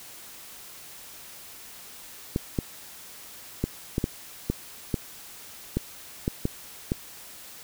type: clicks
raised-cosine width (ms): 3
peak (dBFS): -11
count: 11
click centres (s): 2.361 / 2.588 / 3.64 / 3.981 / 4.041 / 4.5 / 4.942 / 5.77 / 6.279 / 6.454 / 6.919
effects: white hiss -45 dBFS RMS until 7.63 s